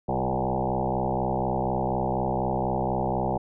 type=tone with frequency modulation; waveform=sine; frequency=475.1 Hz; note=A#4; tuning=33 cents sharp; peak=-23 dBFS; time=0.08-3.38 s; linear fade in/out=10 ms; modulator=64.1 Hz; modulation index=6.2; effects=none